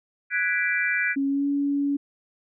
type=chord; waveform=sine; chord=G# half-diminished seventh; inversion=third; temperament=equal; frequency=1480 / 1661.2 / 1975.5 / 2349 Hz; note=F#6 / G#6 / B6 / D7; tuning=0 / 0 / 0 / 0 cents; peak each=-27 dBFS; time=0.3-1.16 s; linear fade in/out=50 ms
type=tone with pitch glide; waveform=sine; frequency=275.8 to 283.1 Hz; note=C#4 to C#4; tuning=-9 to +37 cents; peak=-21 dBFS; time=1.16-1.97 s; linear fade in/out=10 ms; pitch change=+46 cents; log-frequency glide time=1.27-1.47 s
effects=none